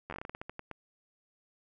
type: slowing click train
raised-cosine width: 0.5 ms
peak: -25 dBFS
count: 14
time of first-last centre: 0.1-0.713 s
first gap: 11 ms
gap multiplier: 1.22
effects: none

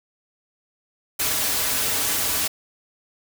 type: noise with comb filter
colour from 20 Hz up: white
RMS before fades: -23 dBFS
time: 1.19-2.48 s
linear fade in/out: 10 ms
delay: 5.6 ms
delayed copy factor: -0.6
effects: none

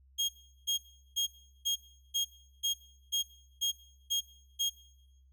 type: tone bursts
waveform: 30% pulse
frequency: 3252 Hz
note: G#7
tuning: 37 cents flat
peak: -25 dBFS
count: 10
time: 0.18-4.7 s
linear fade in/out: 20 ms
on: 110 ms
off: 380 ms
effects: noise-tail reverb RT60 1.0 s tail -20 dB re dry + added 66 Hz sine -59 dBFS peak until 5.32 s

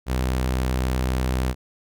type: tone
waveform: sawtooth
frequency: 63.7 Hz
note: C2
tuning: 46 cents flat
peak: -17 dBFS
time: 0.06-1.55 s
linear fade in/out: 50 ms
effects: none

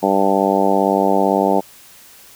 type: harmonic tone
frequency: 97.8 Hz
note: G2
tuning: 4 cents flat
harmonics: 2 / 3 / 4 / 5 / 6 / 7 / 8 / 9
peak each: -21 / -21 / -21 / -21 / -21 / -21 / -21 / -21 dBFS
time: 0.02-1.61 s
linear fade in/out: 20 ms
effects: white hiss -44 dBFS RMS until 2.35 s

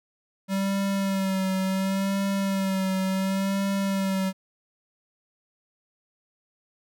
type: tone with vibrato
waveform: square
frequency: 193.1 Hz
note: G3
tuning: 26 cents flat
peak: -24 dBFS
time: 0.48-4.33 s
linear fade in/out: 50 ms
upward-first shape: sine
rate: 0.7 Hz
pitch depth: 33 cents each way
effects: none

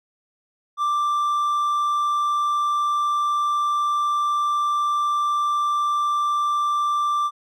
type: tone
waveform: triangle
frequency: 1178 Hz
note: D6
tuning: 5 cents sharp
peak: -17 dBFS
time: 0.77-7.31 s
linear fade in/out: 50 ms
effects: none

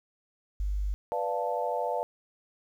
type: tone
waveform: sine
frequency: 49.83 Hz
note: G1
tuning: 29 cents sharp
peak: -27 dBFS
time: 0.6-0.94 s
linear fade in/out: 0 ms
type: chord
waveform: sine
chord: B half-diminished seventh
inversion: none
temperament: equal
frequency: 493.9 / 587.3 / 698.5 / 880 Hz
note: B4 / D5 / F5 / A5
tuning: 0 / 0 / 0 / 0 cents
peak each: -33 dBFS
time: 1.12-2.03 s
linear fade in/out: 0 ms
effects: 10-bit

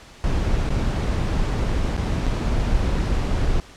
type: noise with dropouts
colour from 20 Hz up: brown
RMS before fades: -21 dBFS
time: 0.24-3.6 s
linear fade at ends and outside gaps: 0 ms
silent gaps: 0.69-0.704 / 1.965-1.977 / 2.26-2.266 / 2.738-2.742 s
effects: pink hiss -45 dBFS RMS until 3.76 s + low-pass 7000 Hz 12 dB/octave

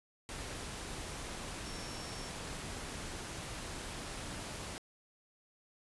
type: tone in noise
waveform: sine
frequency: 5460 Hz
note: F8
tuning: 40 cents flat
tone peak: -51 dBFS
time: 1.66-2.29 s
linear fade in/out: 0 ms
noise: pink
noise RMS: -43 dBFS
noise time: 0.29-4.78 s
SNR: -11 dB
effects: resampled to 24000 Hz

